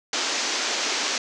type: band-pass noise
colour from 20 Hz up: white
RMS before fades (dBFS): -26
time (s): 0.13-1.18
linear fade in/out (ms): 2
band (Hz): 240 to 6700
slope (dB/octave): 48
effects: none